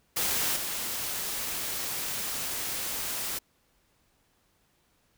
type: noise with level steps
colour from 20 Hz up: white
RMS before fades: -28 / -33 dBFS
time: 0.16-3.39 s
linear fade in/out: 10 ms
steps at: 0.56 s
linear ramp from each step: 5 ms
effects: pink hiss -69 dBFS RMS until 5.17 s